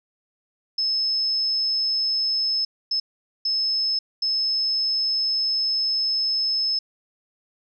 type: tone bursts at uneven times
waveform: sine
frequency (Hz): 5210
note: E8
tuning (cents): -21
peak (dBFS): -20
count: 4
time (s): 0.78-2.65 / 2.91-3 / 3.45-3.99 / 4.22-6.79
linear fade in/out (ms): 5
effects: none